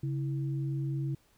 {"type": "tone pair together", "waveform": "sine", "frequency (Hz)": [138.2, 327.2], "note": ["C#3", "E4"], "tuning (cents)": [-5, -13], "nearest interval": "octave + minor third", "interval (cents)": 1492, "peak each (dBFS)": [-30, -40], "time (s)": [0.03, 1.15], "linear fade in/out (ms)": 5, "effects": ["pink hiss -67 dBFS RMS until 1.37 s"]}